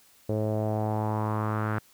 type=tone with low-pass filter sweep; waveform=sawtooth; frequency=107.6 Hz; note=A2; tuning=38 cents flat; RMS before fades=-28 dBFS; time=0.29-1.79 s; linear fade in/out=5 ms; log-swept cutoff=510 to 1500 Hz; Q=3.5; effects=white hiss -59 dBFS RMS until 1.93 s